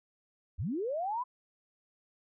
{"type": "linear sweep", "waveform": "sine", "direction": "up", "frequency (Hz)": [57, 1029], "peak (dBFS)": -31, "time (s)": [0.58, 1.24], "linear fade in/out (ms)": 20, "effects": []}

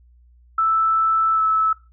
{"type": "tone with pitch glide", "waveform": "sine", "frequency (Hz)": [1318.5, 1304.9], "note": ["E6", "E6"], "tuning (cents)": [0, -18], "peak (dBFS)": -15, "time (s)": [0.58, 1.73], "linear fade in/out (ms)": 5, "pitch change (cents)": -18, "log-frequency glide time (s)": [1.33, 1.42], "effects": ["noise-tail reverb RT60 0.3 s tail -20 dB re dry", "added 60 Hz sine -49 dBFS peak until 1.92 s"]}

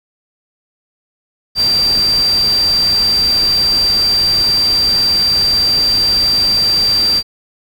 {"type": "tone in noise", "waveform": "sine", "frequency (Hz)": 4702, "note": "D8", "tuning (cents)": 1, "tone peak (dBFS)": -10, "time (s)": [1.55, 7.23], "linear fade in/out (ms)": 50, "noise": "pink", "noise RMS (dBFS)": -25, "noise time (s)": [1.55, 7.23], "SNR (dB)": 12, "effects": []}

